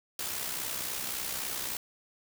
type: noise with amplitude modulation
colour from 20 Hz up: white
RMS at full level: -33 dBFS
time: 0.19-1.77 s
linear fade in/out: 2 ms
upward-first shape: sine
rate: 63.6 Hz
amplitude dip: 50%
effects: none